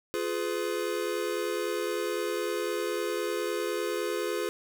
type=chord; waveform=square; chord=F diminished; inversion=none; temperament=just; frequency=349.2 / 419.1 / 502.9 Hz; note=F4 / Ab4 / Cb5; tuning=0 / +16 / +31 cents; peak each=-34 / -33 / -35 dBFS; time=0.14-4.49 s; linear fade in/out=0 ms; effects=none